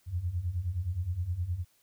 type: beating tone pair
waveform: sine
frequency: 82.41 / 92.01 Hz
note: E2 / F#2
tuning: 0 / -9 cents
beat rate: 9.6 Hz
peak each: -35 / -31 dBFS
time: 0.06-1.65 s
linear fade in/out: 50 ms
effects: white hiss -68 dBFS RMS until 1.82 s